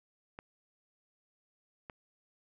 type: clicks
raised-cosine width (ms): 0.5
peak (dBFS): -29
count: 2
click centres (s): 0.389 / 1.898
effects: none